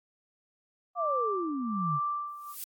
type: exponential sweep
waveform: sine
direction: down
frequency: 731 to 136.3 Hz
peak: -30 dBFS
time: 0.95-2 s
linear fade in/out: 50 ms
type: tone with tremolo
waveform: sine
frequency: 1174.7 Hz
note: D6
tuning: in tune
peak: -27 dBFS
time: 0.95-2.55 s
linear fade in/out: 50 ms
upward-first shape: sine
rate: 1.2 Hz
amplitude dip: 80%
type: noise with exponential growth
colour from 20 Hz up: violet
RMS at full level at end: -33 dBFS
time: 2.27-2.64 s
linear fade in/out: 2 ms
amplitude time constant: 79 ms
effects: AAC 64 kbps